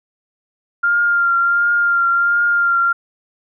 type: tone with vibrato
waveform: sine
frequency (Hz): 1396.9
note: F6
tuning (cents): 0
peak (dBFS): -12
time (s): 0.83-2.93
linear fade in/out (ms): 10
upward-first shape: triangle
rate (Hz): 1.4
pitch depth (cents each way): 25
effects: none